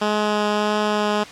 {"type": "tone with vibrato", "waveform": "10% pulse", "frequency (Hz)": 210, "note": "G#3", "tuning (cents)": 19, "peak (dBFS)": -10, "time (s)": [0.01, 1.24], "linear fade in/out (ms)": 10, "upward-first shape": "triangle", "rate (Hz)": 1.6, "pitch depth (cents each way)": 10, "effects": ["white hiss -38 dBFS RMS until 1.31 s", "low-pass 5000 Hz 12 dB/octave"]}